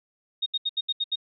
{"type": "tone bursts", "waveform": "sine", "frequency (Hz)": 3715, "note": "A#7", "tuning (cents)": -7, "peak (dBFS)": -23, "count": 7, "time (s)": [0.42, 1.158], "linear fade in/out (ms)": 10, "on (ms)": 42, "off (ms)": 74, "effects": []}